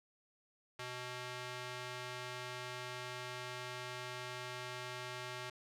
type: tone with band-pass filter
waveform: square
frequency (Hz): 124.8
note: B2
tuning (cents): +19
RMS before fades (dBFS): -45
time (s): 0.79-5.5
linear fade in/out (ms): 5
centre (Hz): 2500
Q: 0.56
effects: none